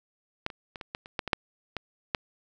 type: clicks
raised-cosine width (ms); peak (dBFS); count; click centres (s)
0.3; -13 / -25 / -23 / -22 / -17 / -28 / -12 / -17 / -6 / -16 / -9; 11; 0.464 / 0.502 / 0.758 / 0.812 / 0.949 / 1.059 / 1.192 / 1.277 / 1.332 / 1.767 / 2.148
effects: none